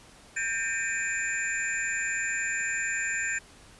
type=tone cluster; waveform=sine; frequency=1591 / 1811 / 2307 / 2488 / 7140 Hz; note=G6 / A6 / D7 / D#7 / A8; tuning=+25 / +49 / -31 / -1 / +24 cents; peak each=-32 / -32 / -38 / -35 / -35 dBFS; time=0.36-3.39 s; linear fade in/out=10 ms; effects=pink hiss -53 dBFS RMS until 3.79 s + resampled to 24000 Hz